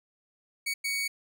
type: tone bursts at uneven times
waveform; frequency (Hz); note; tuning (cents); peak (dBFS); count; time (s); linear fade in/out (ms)
sawtooth; 2240; C#7; +18; -25; 2; 0.66-0.74 / 0.84-1.08; 10
effects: none